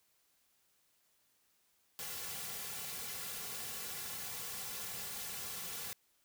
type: noise with comb filter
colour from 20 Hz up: white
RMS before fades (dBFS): -43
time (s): 1.99-5.93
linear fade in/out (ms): 0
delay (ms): 3.2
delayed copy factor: -0.9
effects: white hiss -74 dBFS RMS until 6.24 s